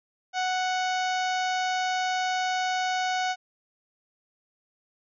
harmonic tone, 740 Hz, F#5, in tune, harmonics 1 / 2 / 3 / 4 / 5 / 6 / 7 / 8 / 9, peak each -26 / -32 / -36 / -38 / -40 / -42 / -43 / -44 / -45 dBFS, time 0.33-3.36 s, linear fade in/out 50 ms, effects none

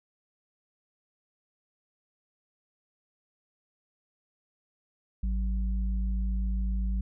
sine tone pair together, 53.89 / 189.6 Hz, A1 / F#3, -35 / +43 cents, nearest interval octave + minor seventh, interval 2178 cents, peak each -26 / -37 dBFS, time 5.23-7.01 s, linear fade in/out 5 ms, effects none

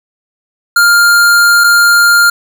square tone pair in turn, 1403 / 1403 Hz, F6 / F6, +8 / +8 cents, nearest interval unison, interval 0 cents, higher neither, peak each -5 dBFS, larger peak neither, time 0.76-1.64 / 1.64-2.3 s, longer first, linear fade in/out 5 ms, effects none

